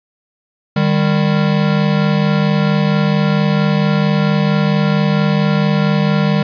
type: tone pair together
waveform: square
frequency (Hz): 153.9 / 198.32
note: D#3 / G3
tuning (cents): -19 / +20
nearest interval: major third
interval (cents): 439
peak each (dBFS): -15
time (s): 0.76-6.43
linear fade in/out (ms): 5
effects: resampled to 11025 Hz + 8-bit